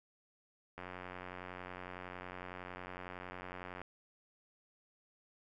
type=click train; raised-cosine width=0.5 ms; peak=-30 dBFS; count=277; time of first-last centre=0.78-3.816 s; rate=90.9 Hz; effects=none